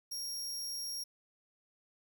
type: tone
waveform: sawtooth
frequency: 5588 Hz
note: F8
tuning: in tune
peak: -35 dBFS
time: 0.11-1.04 s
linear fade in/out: 10 ms
effects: 11-bit